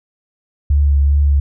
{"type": "tone with vibrato", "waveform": "sine", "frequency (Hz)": 71.2, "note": "C#2", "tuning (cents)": 47, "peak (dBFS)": -9, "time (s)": [0.7, 1.4], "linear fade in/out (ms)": 5, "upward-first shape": "triangle", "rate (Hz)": 2.5, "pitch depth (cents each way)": 29, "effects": []}